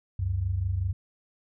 sine tone pair together, 69.7 / 95.02 Hz, C#2 / F#2, +10 / +47 cents, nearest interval perfect fourth, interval 537 cents, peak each -31 / -26 dBFS, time 0.19-0.93 s, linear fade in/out 5 ms, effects none

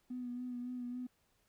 triangle tone with vibrato, 246.9 Hz, B3, in tune, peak -35 dBFS, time 0.1-1.07 s, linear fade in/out 10 ms, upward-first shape sine, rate 3.6 Hz, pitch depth 28 cents each way, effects tanh soft clip ceiling -37 dBFS + pink hiss -75 dBFS RMS until 1.48 s

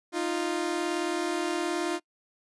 sawtooth tone pair together, 309.4 / 348.3 Hz, D#4 / F4, -10 / -5 cents, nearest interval major second, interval 205 cents, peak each -28 / -25 dBFS, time 0.12-2 s, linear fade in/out 50 ms, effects noise-tail reverb RT60 0.1 s tail -26 dB re dry + resampled to 24000 Hz

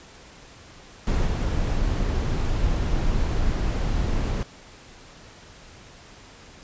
brown noise with level steps, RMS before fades -21 / -23 dBFS, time 1.07-4.43 s, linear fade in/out 2 ms, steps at 1.26 s, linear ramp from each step 5 ms, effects pink hiss -47 dBFS RMS until 6.63 s + resampled to 16000 Hz

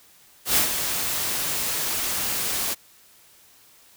white noise with ADSR envelope, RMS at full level -18 dBFS, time 0.45-2.75 s, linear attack 110 ms, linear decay 120 ms, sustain -8 dB, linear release 23 ms, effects white hiss -54 dBFS RMS until 3.96 s

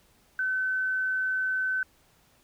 sine tone, 1522 Hz, F#6, 48 cents sharp, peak -25 dBFS, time 0.39-1.83 s, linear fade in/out 2 ms, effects pink hiss -63 dBFS RMS until 2.43 s

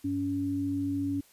sine tone pair together, 98.41 / 281.5 Hz, G2 / C#4, +7 / +27 cents, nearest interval octave + tritone, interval 1820 cents, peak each -36 / -28 dBFS, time 0.04-1.21 s, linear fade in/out 10 ms, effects white hiss -60 dBFS RMS until 1.32 s + resampled to 32000 Hz

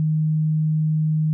sine tone, 155.56 Hz, D#3, in tune, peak -17 dBFS, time 0-1.33 s, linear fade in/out 0 ms, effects none

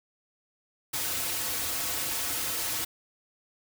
white noise with comb filter, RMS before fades -31 dBFS, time 0.93-2.85 s, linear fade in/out 10 ms, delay 5 ms, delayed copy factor -1, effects none

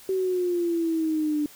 sine exponential sweep, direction down, 382.3 to 294.4 Hz, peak -22 dBFS, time 0.09-1.46 s, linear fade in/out 2 ms, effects white hiss -49 dBFS RMS until 1.55 s

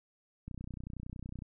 click train, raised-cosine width 5 ms, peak -30 dBFS, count 30, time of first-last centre 0.48-1.422 s, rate 30.8 Hz, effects none

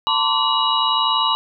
sine tone cluster, 898 / 1030 / 1151 / 2901 / 3869 Hz, A5 / C6 / D6 / F#7 / B7, +35 / -28 / -35 / -35 / -36 cents, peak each -22 dBFS, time 0.07-1.35 s, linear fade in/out 0 ms, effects none

